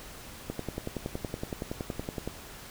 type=click train; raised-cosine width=2 ms; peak=-19 dBFS; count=20; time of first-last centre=0.5-2.276 s; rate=10.7 Hz; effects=pink hiss -46 dBFS RMS until 2.7 s